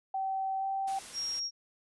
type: tone with pitch glide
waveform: sine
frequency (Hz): 770 to 777.1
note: G5 to G5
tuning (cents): -31 to -15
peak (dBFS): -30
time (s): 0.14-0.99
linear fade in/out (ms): 5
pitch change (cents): +16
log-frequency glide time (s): 0.59-0.64
type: noise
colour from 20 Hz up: white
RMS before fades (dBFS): -46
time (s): 0.87-1.4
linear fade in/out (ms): 10
type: tone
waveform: sine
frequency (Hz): 5588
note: F8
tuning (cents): 0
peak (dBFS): -32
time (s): 1.13-1.51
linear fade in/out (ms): 50
effects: resampled to 24000 Hz